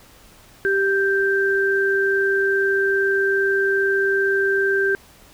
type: tone pair together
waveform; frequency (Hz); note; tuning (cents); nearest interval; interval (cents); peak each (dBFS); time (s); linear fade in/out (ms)
sine; 392 / 1569.4; G4 / G6; 0 / +2; 2 octaves; 2402; -19; 0.65-4.95; 0
effects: pink hiss -49 dBFS RMS until 5.33 s